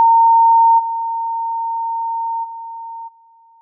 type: tone with level steps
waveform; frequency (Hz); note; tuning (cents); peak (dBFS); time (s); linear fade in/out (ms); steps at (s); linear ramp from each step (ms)
sine; 916; A#5; -31; -7 / -18 / -27 / -46; 0-3.61; 0; 0.78 / 2.43 / 3.07; 20
effects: none